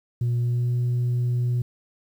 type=tone with pitch glide; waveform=sine; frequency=120.3 to 122.26 Hz; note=B2 to B2; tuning=-45 to -17 cents; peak=-18 dBFS; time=0.21-1.62 s; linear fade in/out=5 ms; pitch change=+28 cents; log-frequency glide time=0.4-0.73 s; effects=tanh soft clip ceiling -19 dBFS + 9-bit